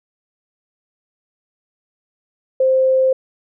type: tone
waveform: sine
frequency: 523.3 Hz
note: C5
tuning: in tune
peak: -11 dBFS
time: 2.6-3.13 s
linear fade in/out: 5 ms
effects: none